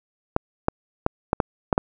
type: clicks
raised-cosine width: 1 ms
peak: -4 dBFS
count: 7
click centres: 0.364 / 0.684 / 1.064 / 1.331 / 1.402 / 1.728 / 1.779 s
effects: none